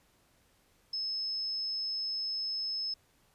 sine tone, 5200 Hz, E8, 24 cents flat, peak -32 dBFS, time 0.93-2.94 s, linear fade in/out 5 ms, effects pink hiss -68 dBFS RMS until 3.34 s + resampled to 32000 Hz

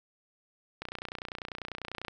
click train, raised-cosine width 0.3 ms, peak -21 dBFS, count 39, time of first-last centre 0.82-2.082 s, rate 30.1 Hz, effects none

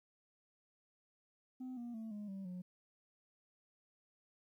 sine tone with pitch steps, 255.8 / 238.7 / 222.7 / 207.8 / 193.86 / 180.88 Hz, C4 / A#3 / A3 / G#3 / G3 / F#3, -39 / +41 / +21 / +1 / -19 / -39 cents, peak -40 dBFS, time 1.6-2.62 s, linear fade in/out 10 ms, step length 170 ms, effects tanh soft clip ceiling -42 dBFS + 13-bit

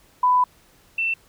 sine tone pair in turn, 997 / 2682 Hz, B5 / E7, +16 / +29 cents, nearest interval octave + perfect fourth, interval 1713 cents, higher second, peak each -14 / -20 dBFS, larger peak first, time 0.23-0.44 / 0.98-1.14 s, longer first, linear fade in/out 5 ms, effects pink hiss -56 dBFS RMS until 1.28 s

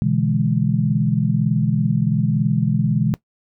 sine chord, E dominant seventh, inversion second, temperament equal, 123.47 / 146.83 / 164.81 / 207.7 Hz, B2 / D3 / E3 / G#3, 0 / 0 / 0 / 0 cents, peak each -21 dBFS, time 0.02-3.14 s, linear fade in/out 0 ms, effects noise-tail reverb RT60 0.1 s tail -19 dB re dry

